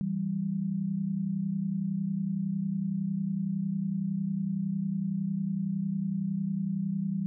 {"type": "tone pair together", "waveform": "sine", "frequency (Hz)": [164.6, 195.52], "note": ["E3", "G3"], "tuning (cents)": [-2, -4], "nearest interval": "minor third", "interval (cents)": 298, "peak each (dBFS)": [-33, -29], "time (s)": [0.01, 7.26], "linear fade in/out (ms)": 0, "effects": []}